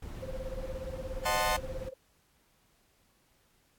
brown noise, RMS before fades -40 dBFS, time 0.02-1.89 s, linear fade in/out 5 ms
sine tone with tremolo, 523.3 Hz, C5, in tune, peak -35 dBFS, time 0.22-1.94 s, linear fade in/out 10 ms, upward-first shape sine, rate 17 Hz, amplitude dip 95%
sawtooth chord, D# diminished seventh, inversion none, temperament equal with one note detuned, 616.5 / 740 / 880 / 1046.5 Hz, D#5 / F#5 / A5 / C6, -16 / 0 / 0 / 0 cents, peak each -29 dBFS, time 1.25-1.57 s, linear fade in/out 10 ms
effects pink hiss -69 dBFS RMS until 3.78 s + AAC 64 kbps

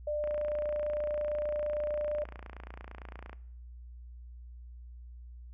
sine tone, 596 Hz, D5, 25 cents sharp, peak -30 dBFS, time 0.07-2.24 s, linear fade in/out 5 ms
click train, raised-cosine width 0.5 ms, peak -30 dBFS, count 90, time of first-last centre 0.24-3.33 s, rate 28.8 Hz
effects noise-tail reverb RT60 0.7 s tail -20 dB re dry + added 60 Hz sine -45 dBFS peak until 5.53 s

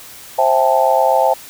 sine chord, A minor seventh, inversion first, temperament just, 528 / 660 / 792 / 880 Hz, C5 / E5 / G5 / A5, +16 / +2 / +18 / 0 cents, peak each -16 dBFS, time 0.38-1.34 s, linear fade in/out 10 ms, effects white hiss -37 dBFS RMS until 1.49 s

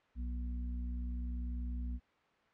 harmonic tone, 60.7 Hz, B1, 29 cents flat, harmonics 1 / 3 / 4, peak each -36 / -54 / -47 dBFS, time 0.15-2 s, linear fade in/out 50 ms, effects white hiss -69 dBFS RMS until 2.53 s + low-pass 2000 Hz 12 dB/octave

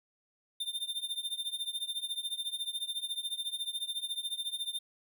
square tone with tremolo, 3609 Hz, A7, 43 cents sharp, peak -31 dBFS, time 0.6-4.79 s, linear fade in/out 5 ms, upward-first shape triangle, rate 14 Hz, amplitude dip 95%, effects none

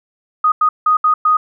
sine tone bursts at uneven times, 1244.5 Hz, D#6, in tune, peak -9 dBFS, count 5, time 0.44-0.52 / 0.61-0.69 / 0.86-0.97 / 1.04-1.14 / 1.25-1.37 s, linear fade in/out 5 ms, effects none

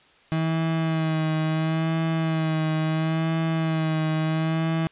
35% pulse tone with vibrato, 159.9 Hz, D#3, 48 cents sharp, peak -20 dBFS, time 0.32-4.87 s, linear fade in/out 0 ms, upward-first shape sine, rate 0.73 Hz, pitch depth 29 cents each way, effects white hiss -56 dBFS RMS until 4.91 s + resampled to 8000 Hz

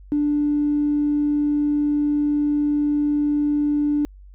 triangle tone with tanh clipping, 293.7 Hz, D4, in tune, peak -17 dBFS, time 0.12-4.05 s, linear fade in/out 0 ms, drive 4 dB, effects added 48 Hz sine -41 dBFS peak until 4.34 s

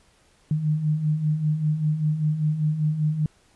sine beating tone pair, 149.3 / 154.4 Hz, D3 / D#3, +29 / -13 cents, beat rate 5.1 Hz, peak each -28 / -21 dBFS, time 0.51-3.26 s, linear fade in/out 2 ms, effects pink hiss -60 dBFS RMS until 3.55 s + resampled to 24000 Hz

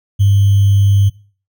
sine tone with sample-and-hold, 99.5 Hz, G2, 26 cents sharp, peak -7 dBFS, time 0.19-1.1 s, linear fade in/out 20 ms, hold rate 3150 Hz, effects noise-tail reverb RT60 0.4 s tail -21 dB re dry

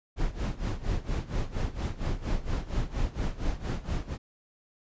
brown noise with tremolo, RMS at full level -27 dBFS, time 0.16-4.18 s, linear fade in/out 50 ms, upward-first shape sine, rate 4.3 Hz, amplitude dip 85%, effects resampled to 16000 Hz

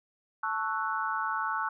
sine chord, F# minor seventh, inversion first, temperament equal, 880 / 1108.7 / 1318.5 / 1480 Hz, A5 / C#6 / E6 / F#6, 0 / 0 / 0 / 0 cents, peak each -34 dBFS, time 0.43-1.69 s, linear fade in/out 5 ms, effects none

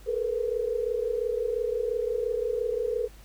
sine tone cluster, 430.2 / 467.4 / 493.2 Hz, A4 / A#4 / B4, -39 / +5 / -2 cents, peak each -30 dBFS, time 0.06-3.08 s, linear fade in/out 20 ms, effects added 50 Hz sine -47 dBFS peak until 3.24 s + pink hiss -55 dBFS RMS until 3.24 s

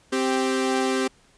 sawtooth tone pair together, 262.1 / 392 Hz, C4 / G4, +3 / 0 cents, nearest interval perfect fifth, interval 697 cents, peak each -20 dBFS, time 0.12-1.08 s, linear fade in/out 10 ms, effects pink hiss -58 dBFS RMS until 1.37 s + resampled to 22050 Hz

